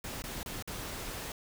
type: noise with dropouts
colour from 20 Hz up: pink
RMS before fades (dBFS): -40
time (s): 0.04-1.32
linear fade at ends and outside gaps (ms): 2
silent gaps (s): 0.221-0.239 / 0.431-0.46 / 0.625-0.675
effects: none